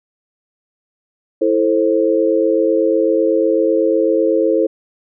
sine chord, A minor, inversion second, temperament just, 330 / 440 / 528 Hz, E4 / A4 / C5, +2 / 0 / +16 cents, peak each -16 dBFS, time 1.41-4.67 s, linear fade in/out 10 ms, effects none

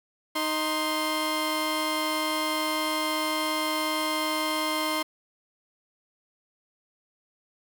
15% pulse tone pair together, 311.1 / 1050.3 Hz, D#4 / C6, 0 / +6 cents, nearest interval octave + major sixth, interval 2106 cents, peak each -22 dBFS, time 0.35-5.03 s, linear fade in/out 10 ms, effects none

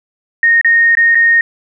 sine tone with dropouts, 1852 Hz, A#6, 12 cents flat, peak -6 dBFS, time 0.43-1.41 s, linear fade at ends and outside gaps 2 ms, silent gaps 0.613-0.646 / 0.952-0.971 / 1.148-1.153 s, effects none

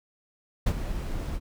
brown noise with ADSR envelope, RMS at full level -20 dBFS, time 0.66-1.4 s, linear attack 10 ms, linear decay 57 ms, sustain -11 dB, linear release 50 ms, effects none

